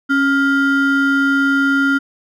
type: ring-modulated tone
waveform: triangle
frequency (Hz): 839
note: G#5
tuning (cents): +17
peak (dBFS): -7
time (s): 0.09-1.99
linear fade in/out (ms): 20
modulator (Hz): 564
effects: none